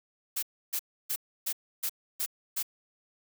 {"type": "noise bursts", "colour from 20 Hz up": "blue", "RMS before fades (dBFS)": -31, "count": 7, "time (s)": [0.36, 2.629], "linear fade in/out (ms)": 10, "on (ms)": 67, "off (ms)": 300, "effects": []}